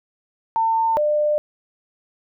sine tone pair in turn, 901 / 598.6 Hz, A5 / D5, +41 / +33 cents, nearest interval perfect fifth, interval 708 cents, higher first, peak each -16 dBFS, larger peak neither, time 0.56-0.97 / 0.97-1.38 s, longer neither, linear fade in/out 0 ms, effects none

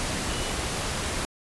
sine tone in noise, 2947 Hz, F#7, 8 cents flat, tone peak -39 dBFS, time 0.3-0.52 s, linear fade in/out 0 ms, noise pink, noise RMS -29 dBFS, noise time 0-1.25 s, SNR -13 dB, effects resampled to 24000 Hz

